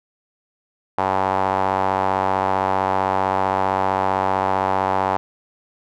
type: tone with band-pass filter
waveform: sawtooth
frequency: 95.5 Hz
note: G2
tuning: 45 cents flat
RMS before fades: -20 dBFS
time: 0.98-5.17 s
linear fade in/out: 0 ms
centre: 870 Hz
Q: 3.2
effects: none